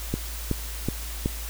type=click train; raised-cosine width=3 ms; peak=-11 dBFS; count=4; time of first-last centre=0.14-1.259 s; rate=2.68 Hz; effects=added 55 Hz sine -33 dBFS peak until 1.49 s + white hiss -38 dBFS RMS until 1.49 s